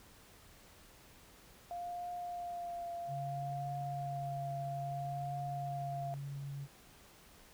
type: tone with vibrato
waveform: sine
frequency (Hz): 698.5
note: F5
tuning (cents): 0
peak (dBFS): -39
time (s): 1.71-6.14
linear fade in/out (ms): 0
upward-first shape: triangle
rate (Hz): 0.61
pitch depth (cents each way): 25
type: tone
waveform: sine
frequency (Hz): 140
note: C#3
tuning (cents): +18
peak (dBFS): -40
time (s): 3.07-6.68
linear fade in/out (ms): 50
effects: pink hiss -60 dBFS RMS until 7.53 s